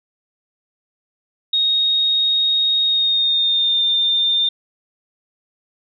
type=tone with pitch glide; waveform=sine; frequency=3738 to 3607 Hz; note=A#7 to A7; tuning=+4 to +42 cents; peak=-14 dBFS; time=1.53-4.49 s; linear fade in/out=5 ms; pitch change=-62 cents; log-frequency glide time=2.84-3.83 s; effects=none